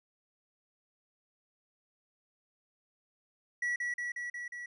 triangle tone with echo, 1937 Hz, B6, 34 cents flat, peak -28 dBFS, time 3.62-3.76 s, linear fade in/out 5 ms, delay 180 ms, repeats 5, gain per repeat -2 dB, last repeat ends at 4.66 s, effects resampled to 22050 Hz

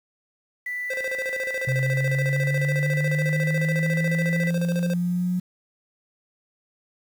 sine tone, 1979 Hz, B6, 3 cents sharp, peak -27 dBFS, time 0.66-4.5 s, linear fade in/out 5 ms
square tone with tremolo, 523.3 Hz, C5, in tune, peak -28 dBFS, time 0.9-4.94 s, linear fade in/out 5 ms, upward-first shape square, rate 14 Hz, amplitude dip 75%
sine linear sweep, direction up, 130.81 to 181.3 Hz, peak -21 dBFS, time 1.67-5.4 s, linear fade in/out 10 ms
effects 8-bit

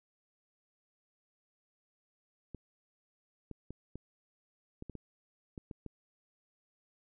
clicks, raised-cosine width 3 ms, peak -30 dBFS, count 10, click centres 2.547 / 3.513 / 3.706 / 3.956 / 4.824 / 4.897 / 4.953 / 5.578 / 5.712 / 5.863 s, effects none

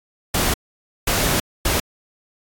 pink noise bursts at uneven times, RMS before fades -19 dBFS, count 3, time 0.34-0.54 / 1.07-1.4 / 1.65-1.8 s, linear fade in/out 5 ms, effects AAC 64 kbps

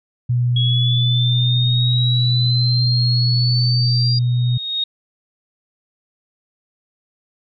sine tone, 122.2 Hz, B2, 18 cents flat, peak -14 dBFS, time 0.29-4.58 s, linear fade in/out 10 ms
sine exponential sweep, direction up, 3322 to 4788 Hz, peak -19 dBFS, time 0.56-4.19 s, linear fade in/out 5 ms
sine tone with exponential growth, 3729 Hz, A#7, in tune, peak -16 dBFS, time 3.82-4.84 s, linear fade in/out 5 ms, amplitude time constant 220 ms
effects none

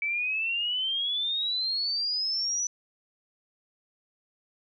sine exponential sweep, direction up, 2290 to 5980 Hz, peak -26 dBFS, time 0.02-2.67 s, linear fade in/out 2 ms, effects none

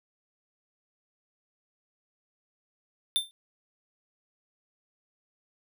square tone with exponential decay, 3575 Hz, A7, 27 cents sharp, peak -20 dBFS, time 3.16-3.31 s, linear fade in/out 0 ms, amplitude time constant 32 ms, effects none

